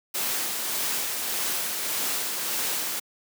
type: noise with tremolo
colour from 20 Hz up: white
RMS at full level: -27 dBFS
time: 0.14-3 s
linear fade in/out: 10 ms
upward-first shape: sine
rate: 1.7 Hz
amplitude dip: 30%
effects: high-pass 200 Hz 12 dB/octave